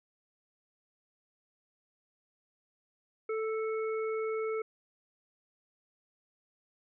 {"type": "harmonic tone", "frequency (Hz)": 440, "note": "A4", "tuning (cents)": 0, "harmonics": [1, 3, 5], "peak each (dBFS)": [-31, -41, -45], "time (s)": [3.29, 4.62], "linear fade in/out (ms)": 5, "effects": []}